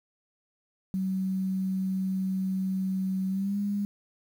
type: tone with pitch glide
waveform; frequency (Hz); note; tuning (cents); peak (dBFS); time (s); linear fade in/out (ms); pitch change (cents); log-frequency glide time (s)
sine; 189.3 to 202.9; F#3 to G#3; +40 to -40; -26; 0.94-3.85; 0; +120; 3.29-3.58
effects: 9-bit